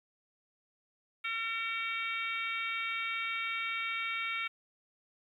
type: harmonic tone with a mistuned harmonic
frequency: 454.5 Hz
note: A#4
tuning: 44 cents flat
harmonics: 3 / 4 / 5 / 6 / 7 / 8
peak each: -39 / -45 / -35 / -42 / -46 / -45 dBFS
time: 1.24-4.48 s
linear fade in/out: 10 ms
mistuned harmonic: 8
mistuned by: +23 cents
effects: 11-bit